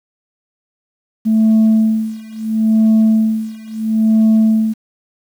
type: tone with tremolo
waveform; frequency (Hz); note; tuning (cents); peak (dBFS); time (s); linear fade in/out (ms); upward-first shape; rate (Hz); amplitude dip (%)
sine; 220; A3; 0; -5; 1.25-4.74; 20; sine; 0.74; 95
effects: tanh soft clip ceiling -6 dBFS + 7-bit